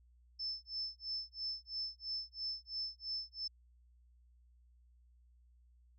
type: tone with tremolo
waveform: sine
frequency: 5274 Hz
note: E8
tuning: in tune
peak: -36 dBFS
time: 0.39-3.48 s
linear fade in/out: 10 ms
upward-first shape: sine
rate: 3 Hz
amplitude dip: 100%
effects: added 60 Hz sine -63 dBFS peak until 5.98 s